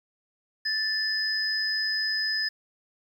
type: tone pair together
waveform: sine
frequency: 1756 / 5048 Hz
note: A6 / D#8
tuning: -4 / +24 cents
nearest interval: octave + tritone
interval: 1828 cents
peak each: -28 / -27 dBFS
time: 0.65-2.49 s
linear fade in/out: 10 ms
effects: 9-bit